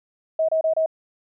sine tone bursts, 639 Hz, D#5, 46 cents sharp, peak -17 dBFS, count 4, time 0.39-0.861 s, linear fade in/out 5 ms, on 96 ms, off 29 ms, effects none

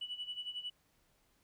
sine tone with tremolo, 2955 Hz, F#7, 3 cents flat, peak -36 dBFS, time 0.01-0.7 s, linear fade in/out 5 ms, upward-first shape sine, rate 11 Hz, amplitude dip 80%, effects tanh soft clip ceiling -33 dBFS + pink hiss -73 dBFS RMS until 1.43 s

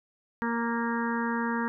harmonic tone, 233.1 Hz, A#3, in tune, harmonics 1 / 2 / 4 / 5 / 6 / 7 / 8, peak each -29 / -36 / -33 / -38 / -39 / -36 / -40 dBFS, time 0.42-1.68 s, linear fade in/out 0 ms, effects none

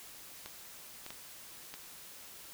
clicks, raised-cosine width 0.2 ms, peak -26 dBFS, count 4, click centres 0.46 / 1.064 / 1.105 / 1.74 s, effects white hiss -51 dBFS RMS until 2.53 s

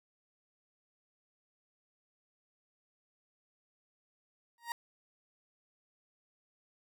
30% pulse tone with exponential growth, 940 Hz, A#5, 14 cents sharp, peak -29 dBFS, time 4.58-4.72 s, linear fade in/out 1 ms, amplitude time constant 29 ms, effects none

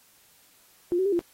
sine tone with pitch steps, 350.1 / 377 / 400.6 / 344.7 Hz, F4 / F#4 / G4 / F4, +4 / +32 / +38 / -23 cents, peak -21 dBFS, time 0.92-1.192 s, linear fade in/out 0 ms, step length 68 ms, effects white hiss -59 dBFS RMS until 1.33 s + AAC 48 kbps

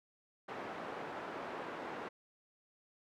pink band-pass noise, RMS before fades -44 dBFS, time 0.48-2.09 s, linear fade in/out 10 ms, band 340 to 1500 Hz, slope 12 dB/octave, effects none

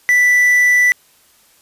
triangle tone with quantisation, 1975.5 Hz, B6, in tune, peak -7 dBFS, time 0.09-0.92 s, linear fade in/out 0 ms, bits 5, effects white hiss -52 dBFS RMS until 1.61 s + resampled to 32000 Hz

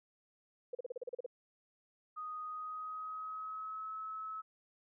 sine tone bursts, 493.9 Hz, B4, in tune, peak -37 dBFS, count 10, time 0.73-1.263 s, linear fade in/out 5 ms, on 20 ms, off 37 ms
sine tone with pitch glide, 1244.5 to 1293.6 Hz, D#6 to E6, 0 to -33 cents, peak -40 dBFS, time 2.16-4.42 s, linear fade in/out 20 ms, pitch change +67 cents, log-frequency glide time 2.44-3.93 s
effects none

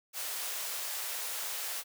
white high-pass noise, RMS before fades -37 dBFS, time 0.13-1.84 s, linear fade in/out 50 ms, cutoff 480 Hz, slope 24 dB/octave, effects none

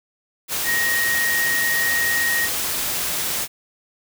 sine tone in noise, 1875 Hz, A#6, 10 cents sharp, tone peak -19 dBFS, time 0.64-2.49 s, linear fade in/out 50 ms, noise white, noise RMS -24 dBFS, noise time 0.48-3.48 s, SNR +2 dB, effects none

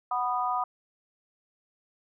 sine chord, B major, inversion second, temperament just, 740.8 / 987.8 / 1234.7 Hz, F#5 / B5 / D#6, +2 / 0 / -14 cents, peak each -30 dBFS, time 0.11-0.64 s, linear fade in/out 5 ms, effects none

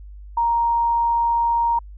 sine tone, 935 Hz, A#5, 5 cents sharp, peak -16 dBFS, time 0.37-1.79 s, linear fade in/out 5 ms, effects added 50 Hz sine -36 dBFS peak until 1.97 s

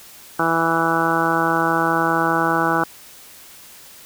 harmonic tone, 164.81 Hz, E3, in tune, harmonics 1 / 2 / 3 / 4 / 5 / 6 / 7 / 8 / 9, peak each -28 / -23 / -27 / -27 / -23 / -26 / -25 / -24 / -23 dBFS, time 0.39-2.84 s, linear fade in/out 5 ms, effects white hiss -43 dBFS RMS until 4.05 s

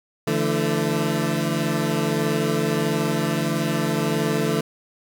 20% pulse chord, D suspended second, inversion none, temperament equal with one note detuned, 146.83 / 168.37 / 220 Hz, D3 / E3 / A3, 0 / +37 / 0 cents, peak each -20 dBFS, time 0.27-4.61 s, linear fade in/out 5 ms, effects none

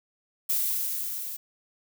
violet noise with level ramp, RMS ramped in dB -25 to -36 dBFS, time 0.49-1.37 s, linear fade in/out 10 ms, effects none

